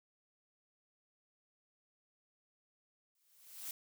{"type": "noise with exponential growth", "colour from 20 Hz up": "blue", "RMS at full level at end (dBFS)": -41, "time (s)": [3.15, 3.71], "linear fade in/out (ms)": 2, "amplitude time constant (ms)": 120, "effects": []}